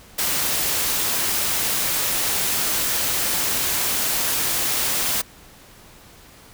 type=noise; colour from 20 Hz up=white; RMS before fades=-22 dBFS; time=0.18-5.22 s; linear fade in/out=10 ms; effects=pink hiss -47 dBFS RMS until 6.53 s